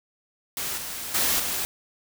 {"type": "noise with level steps", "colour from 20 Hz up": "white", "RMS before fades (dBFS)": [-30, -34, -23, -28], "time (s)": [0.57, 1.65], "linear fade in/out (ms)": 0, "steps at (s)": [0.77, 1.14, 1.39], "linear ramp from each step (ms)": 10, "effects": []}